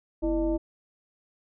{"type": "tone with frequency modulation", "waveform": "sine", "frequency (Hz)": 328.1, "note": "E4", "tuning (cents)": -8, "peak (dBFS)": -23, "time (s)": [0.22, 0.58], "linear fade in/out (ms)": 20, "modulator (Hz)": 282, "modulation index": 0.93, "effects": []}